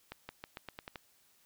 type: accelerating click train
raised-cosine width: 0.3 ms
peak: -26 dBFS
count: 8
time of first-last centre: 0.12-0.958 s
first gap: 170 ms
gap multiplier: 0.88
effects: white hiss -68 dBFS RMS until 1.45 s